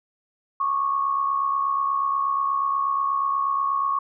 sine tone pair together, 1102 / 1170.3 Hz, C#6 / D6, -11 / -6 cents, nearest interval minor second, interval 105 cents, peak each -21 / -29 dBFS, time 0.6-3.99 s, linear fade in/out 5 ms, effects none

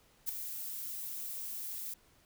violet noise with ADSR envelope, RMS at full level -32 dBFS, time 0.26-1.94 s, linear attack 30 ms, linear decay 4 ms, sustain -9 dB, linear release 5 ms, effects pink hiss -66 dBFS RMS until 2.25 s

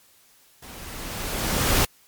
pink noise with level ramp, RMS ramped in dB -42 to -18 dBFS, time 0.62-1.85 s, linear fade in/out 5 ms, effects white hiss -57 dBFS RMS until 2.07 s + MP3 96 kbps

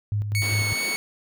sine tone with tremolo, 103.83 Hz, G#2, in tune, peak -21 dBFS, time 0.12-0.73 s, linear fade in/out 0 ms, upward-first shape square, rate 5 Hz, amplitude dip 45%
sawtooth tone with vibrato, 2217 Hz, C#7, in tune, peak -21 dBFS, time 0.35-0.96 s, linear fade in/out 0 ms, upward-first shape sine, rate 2.5 Hz, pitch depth 8 cents each way
pink band-pass noise, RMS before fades -36 dBFS, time 0.42-0.96 s, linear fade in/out 0 ms, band 180 to 4700 Hz, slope 24 dB/octave
effects none

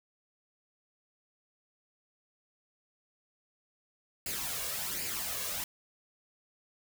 white noise with flanger, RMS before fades -36 dBFS, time 4.26-5.64 s, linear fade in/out 2 ms, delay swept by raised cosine 0.41 to 1.81 ms, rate 1.3 Hz, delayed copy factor +0.6, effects none

